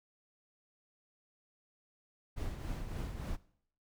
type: noise with tremolo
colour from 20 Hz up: brown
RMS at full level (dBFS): -37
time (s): 2.36-3.37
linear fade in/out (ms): 20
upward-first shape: triangle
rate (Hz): 3.5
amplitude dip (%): 55
effects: noise-tail reverb RT60 0.6 s tail -19 dB re dry